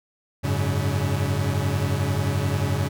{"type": "chord", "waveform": "40% pulse", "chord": "F# suspended second", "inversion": "none", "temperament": "equal with one note detuned", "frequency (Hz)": [92.5, 103.83, 141.26], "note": ["F#2", "G#2", "C#3"], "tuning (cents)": [0, 0, 33], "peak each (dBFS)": -25, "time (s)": [0.43, 2.89], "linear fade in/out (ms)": 20, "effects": []}